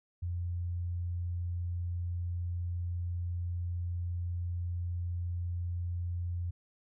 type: tone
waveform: sine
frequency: 87.4 Hz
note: F2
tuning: 2 cents sharp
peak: -32 dBFS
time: 0.22-6.51 s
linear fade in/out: 10 ms
effects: none